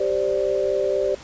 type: chord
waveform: sine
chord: G suspended fourth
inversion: none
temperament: equal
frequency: 392 / 523.3 / 587.3 Hz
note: G4 / C5 / D5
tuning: 0 / 0 / 0 cents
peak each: -23 / -24 / -23 dBFS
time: 0-1.15 s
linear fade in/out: 5 ms
effects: pink hiss -42 dBFS RMS until 1.23 s + resampled to 16000 Hz